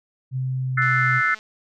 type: tone with pitch glide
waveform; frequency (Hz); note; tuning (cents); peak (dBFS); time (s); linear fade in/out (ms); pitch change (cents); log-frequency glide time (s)
sine; 130 to 127.91; C3 to C3; -11 to -39; -22; 0.31-1.22; 50; -28; 0.62-0.99
type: chord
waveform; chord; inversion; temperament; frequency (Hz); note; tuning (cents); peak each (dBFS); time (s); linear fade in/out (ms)
sine; F# half-diminished seventh; third; equal; 1318.5 / 1480 / 1760 / 2093; E6 / F#6 / A6 / C7; 0 / 0 / 0 / 0; -23; 0.77-1.35; 10
type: click train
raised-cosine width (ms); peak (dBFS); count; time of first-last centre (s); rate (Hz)
0.2; -27; 124; 0.82-1.389; 216
effects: none